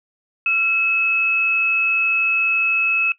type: tone pair together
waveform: sine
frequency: 1361 / 2586 Hz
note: F6 / E7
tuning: -45 / -34 cents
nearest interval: major seventh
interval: 1111 cents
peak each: -28 / -16 dBFS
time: 0.46-3.12 s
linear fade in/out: 2 ms
effects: noise-tail reverb RT60 0.1 s tail -17 dB re dry